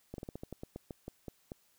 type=slowing click train; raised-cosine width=2 ms; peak=-28 dBFS; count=13; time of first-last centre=0.14-1.519 s; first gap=42 ms; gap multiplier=1.17; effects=white hiss -70 dBFS RMS until 1.78 s